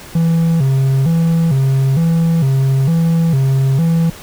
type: tone with vibrato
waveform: triangle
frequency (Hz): 149.1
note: D3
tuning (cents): +27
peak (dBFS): -8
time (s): 0.15-4.1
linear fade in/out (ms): 5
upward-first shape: square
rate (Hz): 1.1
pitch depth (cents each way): 180
effects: pink hiss -35 dBFS RMS until 4.22 s